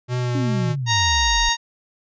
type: tone with vibrato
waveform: square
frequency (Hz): 123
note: B2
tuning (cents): -7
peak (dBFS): -21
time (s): 0.08-0.76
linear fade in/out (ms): 50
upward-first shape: triangle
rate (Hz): 2.7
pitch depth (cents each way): 26
type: exponential sweep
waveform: sine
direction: down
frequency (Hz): 290.3 to 39.6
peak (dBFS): -22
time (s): 0.35-1.49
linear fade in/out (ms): 0
type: harmonic tone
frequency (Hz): 932.3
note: A#5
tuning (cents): 0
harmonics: 1 / 2 / 3 / 4 / 5 / 6 / 7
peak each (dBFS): -22 / -23 / -28 / -22 / -28 / -28 / -26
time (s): 0.86-1.57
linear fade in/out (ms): 50
effects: resampled to 16000 Hz